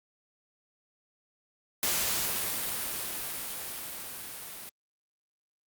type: noise with level ramp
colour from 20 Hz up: white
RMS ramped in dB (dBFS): -28 to -43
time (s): 1.83-4.69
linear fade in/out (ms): 0
effects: Opus 48 kbps